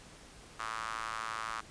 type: tone with high-pass filter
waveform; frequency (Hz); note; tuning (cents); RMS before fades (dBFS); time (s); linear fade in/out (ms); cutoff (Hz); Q
sawtooth; 112; A2; +31; -39; 0.59-1.61; 10; 1200; 4.1
effects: pink hiss -54 dBFS RMS until 1.7 s + resampled to 22050 Hz